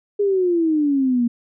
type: exponential sweep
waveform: sine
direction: down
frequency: 414.4 to 233.1 Hz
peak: -15 dBFS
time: 0.19-1.28 s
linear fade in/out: 10 ms
effects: none